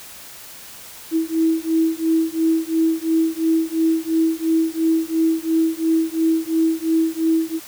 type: beating tone pair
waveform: sine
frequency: 322.8 / 325.7 Hz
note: E4 / E4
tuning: -36 / -21 cents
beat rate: 2.9 Hz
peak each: -19 dBFS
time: 1.11-7.6 s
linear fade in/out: 50 ms
effects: white hiss -39 dBFS RMS until 7.67 s